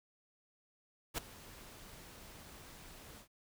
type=noise with ADSR envelope; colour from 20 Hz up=pink; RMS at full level=-35 dBFS; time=1.14-3.28 s; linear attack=38 ms; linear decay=9 ms; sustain=-19 dB; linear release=90 ms; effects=none

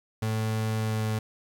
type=tone with pitch glide; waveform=35% pulse; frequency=110 to 108.99 Hz; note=A2 to A2; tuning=0 to -16 cents; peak=-24 dBFS; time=0.22-1.19 s; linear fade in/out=5 ms; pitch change=-16 cents; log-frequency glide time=0.77-1.07 s; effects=10-bit

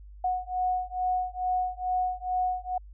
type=beating tone pair; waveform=sine; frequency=732 / 734.3 Hz; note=F#5 / F#5; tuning=-19 / -13 cents; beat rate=2.3 Hz; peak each=-29 dBFS; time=0.24-2.78 s; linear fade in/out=5 ms; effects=added 50 Hz sine -44 dBFS peak until 2.93 s

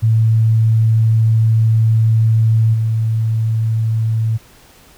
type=tone with level steps; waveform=sine; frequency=111.7 Hz; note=A2; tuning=27 cents sharp; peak=-9 / -13 dBFS; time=0.02-4.38 s; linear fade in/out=20 ms; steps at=2.73 s; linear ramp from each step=20 ms; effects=pink hiss -46 dBFS RMS until 4.97 s

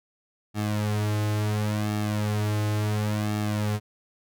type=tone with flanger; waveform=sawtooth; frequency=105.5 Hz; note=G#2; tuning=28 cents sharp; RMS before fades=-26 dBFS; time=0.54-3.8 s; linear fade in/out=50 ms; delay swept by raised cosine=2 to 4.3 ms; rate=0.71 Hz; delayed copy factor=-0.95; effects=none

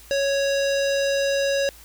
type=tone with low-pass filter; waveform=square; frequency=554.4 Hz; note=C#5; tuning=in tune; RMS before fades=-22 dBFS; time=0.11-1.69 s; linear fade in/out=0 ms; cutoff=5700 Hz; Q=1.9; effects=added 56 Hz sine -49 dBFS peak until 1.84 s + white hiss -48 dBFS RMS until 1.84 s

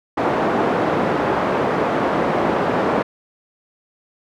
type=band-pass noise; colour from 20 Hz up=pink; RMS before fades=-19 dBFS; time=0.17-3.03 s; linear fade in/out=10 ms; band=260 to 1100 Hz; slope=12 dB/octave; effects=none

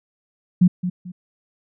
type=tone with echo; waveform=sine; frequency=180 Hz; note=F#3; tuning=47 cents flat; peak=-9 dBFS; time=0.61-0.68 s; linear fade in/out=10 ms; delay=220 ms; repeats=2; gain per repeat=-11 dB; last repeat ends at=1.12 s; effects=none

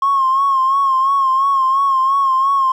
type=tone with vibrato; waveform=triangle; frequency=1079 Hz; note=C#6; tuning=47 cents flat; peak=-8 dBFS; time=0.02-2.72 s; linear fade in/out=5 ms; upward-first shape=sine; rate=2.9 Hz; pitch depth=54 cents each way; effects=tanh soft clip ceiling -9 dBFS

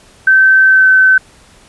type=tone with pitch glide; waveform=sine; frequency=1544 to 1528.9 Hz; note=G6 to G6; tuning=-27 to -44 cents; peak=-4 dBFS; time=0.27-1.18 s; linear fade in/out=5 ms; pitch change=-17 cents; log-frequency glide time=0.67-0.88 s; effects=pink hiss -44 dBFS RMS until 1.68 s + resampled to 24000 Hz

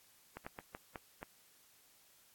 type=slowing click train; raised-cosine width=0.5 ms; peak=-28 dBFS; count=6; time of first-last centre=0.37-1.229 s; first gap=95 ms; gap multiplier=1.3; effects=white hiss -66 dBFS RMS until 2.34 s + AAC 64 kbps

